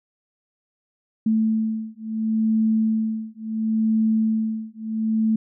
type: beating tone pair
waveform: sine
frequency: 220 / 220.72 Hz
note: A3 / A3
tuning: 0 / +6 cents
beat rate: 0.72 Hz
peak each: -22 dBFS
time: 1.26-5.36 s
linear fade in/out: 5 ms
effects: none

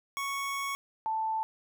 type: tone pair in turn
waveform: 25% pulse / sine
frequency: 1108.7 / 881.8 Hz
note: C#6 / A5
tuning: 0 / +4 cents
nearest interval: major third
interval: 396 cents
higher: first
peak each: -28 dBFS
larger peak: neither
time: 0.17-0.75 / 1.06-1.43 s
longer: first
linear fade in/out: 0 ms
effects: none

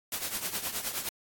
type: noise with tremolo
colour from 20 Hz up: white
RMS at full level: -31 dBFS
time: 0.12-1.09 s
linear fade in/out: 2 ms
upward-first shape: triangle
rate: 9.6 Hz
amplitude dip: 75%
effects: AAC 64 kbps

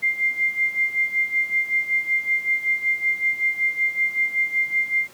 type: tone with tremolo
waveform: sine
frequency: 2100 Hz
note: C7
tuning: 6 cents sharp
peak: -16 dBFS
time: 0.02-5.08 s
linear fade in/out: 20 ms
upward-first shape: sine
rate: 5.3 Hz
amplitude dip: 80%
effects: pink hiss -48 dBFS RMS until 5.13 s + high-pass 150 Hz 12 dB/octave

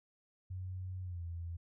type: tone with pitch glide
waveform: sine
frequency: 92.5 to 84.82 Hz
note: F#2 to E2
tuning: 0 to +50 cents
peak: -39 dBFS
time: 0.5-1.57 s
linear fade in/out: 10 ms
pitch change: -150 cents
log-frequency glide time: 1.02-1.23 s
effects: none

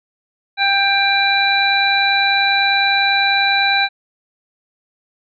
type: harmonic tone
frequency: 791 Hz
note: G5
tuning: 15 cents sharp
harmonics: 1 / 2 / 3 / 5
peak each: -18 / -18 / -18 / -18 dBFS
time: 0.57-3.89 s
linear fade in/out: 50 ms
effects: none

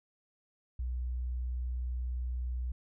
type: tone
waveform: sine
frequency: 61.74 Hz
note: B1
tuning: in tune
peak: -32 dBFS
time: 0.79-2.72 s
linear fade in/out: 5 ms
effects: none

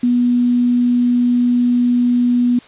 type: tone with quantisation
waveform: sine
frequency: 243.9 Hz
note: B3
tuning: 21 cents flat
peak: -11 dBFS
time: 0.03-2.59 s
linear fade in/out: 5 ms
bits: 6
effects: white hiss -43 dBFS RMS until 2.67 s + resampled to 8000 Hz

